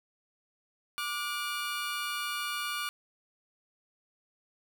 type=tone pair together; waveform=20% pulse; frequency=1174.7 / 1441.6 Hz; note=D6 / F#6; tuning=0 / -45 cents; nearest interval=major third; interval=355 cents; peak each=-30 / -31 dBFS; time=0.98-2.89 s; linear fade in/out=0 ms; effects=none